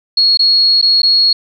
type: tone with dropouts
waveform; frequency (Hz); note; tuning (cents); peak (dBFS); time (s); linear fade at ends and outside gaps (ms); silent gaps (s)
sine; 4319; C#8; -46; -7; 0.17-1.33; 5; 0.373-0.392 / 0.815-0.825 / 1.019-1.031
effects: none